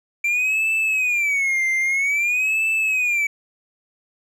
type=tone with vibrato; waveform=triangle; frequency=2349 Hz; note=D7; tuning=in tune; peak=-16 dBFS; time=0.24-3.27 s; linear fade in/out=5 ms; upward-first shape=sine; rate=0.51 Hz; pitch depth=200 cents each way; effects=none